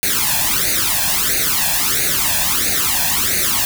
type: noise with flanger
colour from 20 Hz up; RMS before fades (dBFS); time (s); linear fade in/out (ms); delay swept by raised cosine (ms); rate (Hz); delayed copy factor
white; -17; 0.03-3.65; 0; 0.46 to 1.2; 1.5; +0.85
effects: none